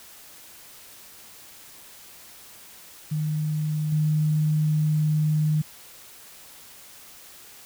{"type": "tone with level steps", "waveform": "sine", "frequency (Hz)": 153.2, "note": "D#3", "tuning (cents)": -27, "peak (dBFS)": [-23, -19], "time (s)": [3.11, 5.62], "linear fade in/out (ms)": 10, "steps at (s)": 3.92, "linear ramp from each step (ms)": 5, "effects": ["white hiss -47 dBFS RMS until 7.65 s"]}